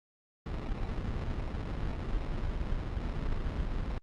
brown noise with sample-and-hold, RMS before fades -33 dBFS, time 0.46-3.98 s, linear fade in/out 2 ms, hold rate 1575 Hz, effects low-pass 4000 Hz 12 dB/octave + Opus 32 kbps

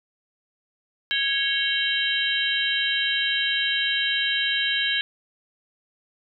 harmonic tone with a mistuned harmonic, 552 Hz, C#5, 7 cents flat, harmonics 3 / 4 / 5 / 6 / 7, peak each -26 / -31 / -31 / -25 / -28 dBFS, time 1.11-5.01 s, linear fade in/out 0 ms, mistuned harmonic 6, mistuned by -97 cents, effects none

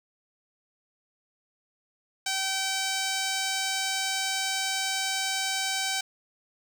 5% pulse tone with notch filter, 770 Hz, G5, 31 cents flat, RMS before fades -29 dBFS, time 2.26-6.01 s, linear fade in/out 5 ms, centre 11000 Hz, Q 1.6, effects none

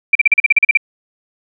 sine tone bursts, 2349 Hz, D7, in tune, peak -5 dBFS, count 11, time 0.13-0.773 s, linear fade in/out 5 ms, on 23 ms, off 39 ms, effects none

